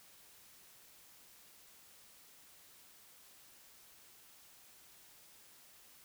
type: silence
effects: white hiss -61 dBFS RMS until 6.04 s